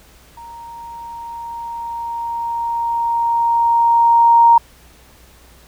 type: tone with level ramp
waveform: sine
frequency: 932.3 Hz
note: A#5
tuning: in tune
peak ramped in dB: -33 to -5 dBFS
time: 0.37-4.58 s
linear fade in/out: 5 ms
effects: added 60 Hz sine -48 dBFS peak until 5.67 s + pink hiss -48 dBFS RMS until 5.67 s